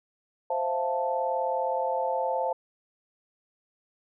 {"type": "chord", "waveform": "sine", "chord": "F major seventh", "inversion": "second", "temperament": "equal", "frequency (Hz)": [523.3, 659.3, 698.5, 880], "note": ["C5", "E5", "F5", "A5"], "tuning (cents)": [0, 0, 0, 0], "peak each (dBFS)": [-29, -34, -33, -29], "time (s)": [0.5, 2.53], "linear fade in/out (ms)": 5, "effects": []}